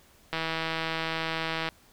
click train, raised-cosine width 0.3 ms, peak -14 dBFS, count 221, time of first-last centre 0.33-1.688 s, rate 162 Hz, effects pink hiss -59 dBFS RMS until 1.92 s

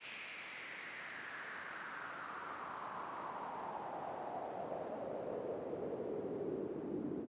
brown noise with band-pass filter sweep, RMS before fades -44 dBFS, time 0-7.27 s, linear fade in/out 50 ms, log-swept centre 2600 to 310 Hz, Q 3.5, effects high-pass 150 Hz 12 dB/octave + resampled to 8000 Hz

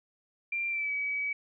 sine tone with pitch glide, 2373 to 2278 Hz, D7 to C#7, +17 to +47 cents, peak -29 dBFS, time 0.52-1.33 s, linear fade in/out 5 ms, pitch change -70 cents, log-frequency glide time 0.68-0.92 s, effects none

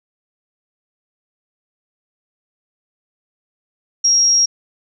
sine tone, 5610 Hz, F8, 7 cents sharp, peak -10 dBFS, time 4.04-4.46 s, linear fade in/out 10 ms, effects none

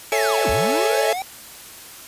45% pulse chord, A major seventh, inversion none, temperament equal, 440 / 554.4 / 659.3 / 830.6 Hz, A4 / C#5 / E5 / G#5, 0 / 0 / 0 / 0 cents, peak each -22 / -24 / -25 / -24 dBFS, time 0.12-1.13 s, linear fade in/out 2 ms
square linear two-way sweep, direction down then up, 2338 to 47 to 786 Hz, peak -25 dBFS, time 0.12-1.22 s, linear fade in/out 0 ms, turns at 0.5 s
effects white hiss -40 dBFS RMS until 2.07 s + resampled to 32000 Hz

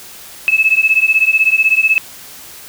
sine beating tone pair, 2592 / 2608 Hz, E7 / E7, -30 / -19 cents, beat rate 16 Hz, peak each -12 dBFS, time 0.48-1.98 s, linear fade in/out 0 ms, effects white hiss -35 dBFS RMS until 2.68 s

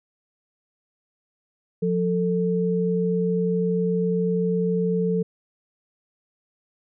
sine tone pair together, 177.59 / 443.9 Hz, F3 / A4, +29 / +15 cents, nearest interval octave + major third, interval 1586 cents, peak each -22 / -23 dBFS, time 1.82-5.23 s, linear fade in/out 10 ms, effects none

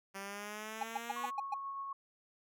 5% pulse exponential sweep, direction up, 194.1 to 246.9 Hz, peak -31 dBFS, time 0.14-1.31 s, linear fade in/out 20 ms
triangle tone bursts, 826 Hz, G#5, 10 cents flat, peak -30 dBFS, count 6, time 0.81-1.542 s, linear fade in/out 5 ms, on 22 ms, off 120 ms
sine tone with tremolo, 1100 Hz, C#6, 14 cents flat, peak -38 dBFS, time 1.16-1.93 s, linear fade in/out 5 ms, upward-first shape sine, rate 8.2 Hz, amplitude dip 25%
effects none

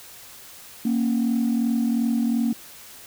sine tone pair together, 232.1 / 274.9 Hz, A#3 / C#4, -7 / -14 cents, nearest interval minor third, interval 293 cents, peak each -19 / -24 dBFS, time 0.85-2.53 s, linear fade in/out 5 ms, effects tanh soft clip ceiling -15 dBFS + white hiss -44 dBFS RMS until 3.06 s

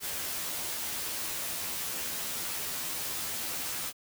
white noise with comb filter, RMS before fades -35 dBFS, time 0-3.93 s, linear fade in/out 50 ms, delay 12 ms, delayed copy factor +0.85, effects none

